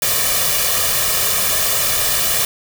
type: noise with comb filter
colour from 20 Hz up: white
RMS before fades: -17 dBFS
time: 0.02-2.45 s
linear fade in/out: 2 ms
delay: 1.7 ms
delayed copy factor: +0.7
effects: none